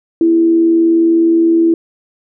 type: tone with frequency modulation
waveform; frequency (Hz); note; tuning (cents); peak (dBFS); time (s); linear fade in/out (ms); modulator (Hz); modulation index
sine; 331.7; E4; +11; -7; 0.21-1.74; 2; 80.6; 0.22
effects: none